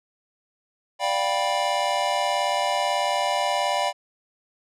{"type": "chord", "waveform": "square", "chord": "G dominant seventh", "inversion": "second", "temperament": "just", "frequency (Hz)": [588, 705.6, 784, 980], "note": ["D5", "F5", "G5", "B5"], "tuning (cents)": [2, 18, 0, -14], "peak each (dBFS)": -28, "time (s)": [0.99, 3.93], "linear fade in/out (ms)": 50, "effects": ["low-pass 8000 Hz 12 dB/octave"]}